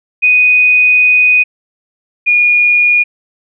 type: tone pair in turn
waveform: sine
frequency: 2489 / 2439 Hz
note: D#7 / D#7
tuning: 0 / -35 cents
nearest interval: unison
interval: 35 cents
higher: first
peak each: -5 / -6 dBFS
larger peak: first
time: 0.22-1.44 / 2.26-3.04 s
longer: first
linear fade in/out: 20 ms
effects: none